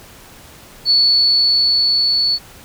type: tone with level ramp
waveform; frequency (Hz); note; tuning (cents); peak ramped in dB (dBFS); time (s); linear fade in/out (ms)
sine; 4435; C#8; 0; -9 to -13; 0.85-2.39; 50
effects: pink hiss -41 dBFS RMS until 2.64 s